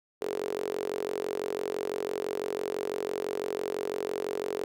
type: tone with high-pass filter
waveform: sawtooth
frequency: 45.98 Hz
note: F#1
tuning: 10 cents flat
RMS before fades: -33 dBFS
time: 0.21-4.64 s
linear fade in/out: 0 ms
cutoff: 420 Hz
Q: 7.3
effects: none